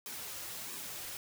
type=noise with flanger; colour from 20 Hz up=white; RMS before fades=-43 dBFS; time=0.06-1.17 s; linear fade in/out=0 ms; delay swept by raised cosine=1.4 to 4.7 ms; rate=1.5 Hz; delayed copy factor=-0.55; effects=none